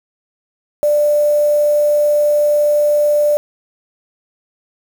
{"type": "tone with quantisation", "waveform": "sine", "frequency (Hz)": 591, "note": "D5", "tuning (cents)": 11, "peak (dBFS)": -10, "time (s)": [0.83, 3.37], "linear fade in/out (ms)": 0, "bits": 5, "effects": []}